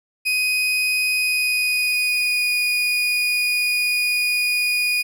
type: tone with pitch glide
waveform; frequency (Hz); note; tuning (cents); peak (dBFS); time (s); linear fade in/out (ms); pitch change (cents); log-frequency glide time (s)
35% pulse; 2500 to 2461; D#7 to D#7; +8 to -20; -16; 0.25-5.03; 20; -28; 1.16-2.54
effects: none